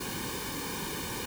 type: noise with comb filter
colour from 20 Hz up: pink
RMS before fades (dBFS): -36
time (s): 0-1.26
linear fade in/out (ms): 10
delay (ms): 1.5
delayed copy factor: -0.9
effects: none